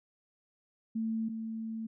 sine tone pair in turn, 223.3 / 223.3 Hz, A3 / A3, +26 / +26 cents, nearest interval unison, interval 0 cents, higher neither, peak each -30 / -35 dBFS, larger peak first, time 0.95-1.29 / 1.29-1.87 s, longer second, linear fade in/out 10 ms, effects none

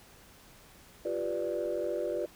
sine chord, G dominant seventh, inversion third, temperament equal, 349.2 / 392 / 493.9 / 587.3 Hz, F4 / G4 / B4 / D5, 0 / 0 / 0 / 0 cents, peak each -35 / -37 / -35 / -33 dBFS, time 1.05-2.26 s, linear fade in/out 5 ms, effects tanh soft clip ceiling -23 dBFS + pink hiss -56 dBFS RMS until 2.35 s

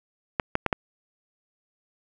clicks, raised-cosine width 0.5 ms, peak -7 dBFS, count 4, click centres 0.398 / 0.554 / 0.663 / 0.728 s, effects none

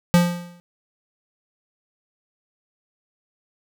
square tone with exponential decay, 174.61 Hz, F3, in tune, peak -10 dBFS, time 0.14-0.6 s, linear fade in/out 0 ms, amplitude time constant 100 ms, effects none

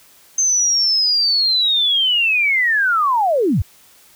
sine linear sweep, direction down, 6300 to 60.8 Hz, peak -13 dBFS, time 0.38-3.62 s, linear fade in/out 5 ms, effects white hiss -49 dBFS RMS until 4.15 s

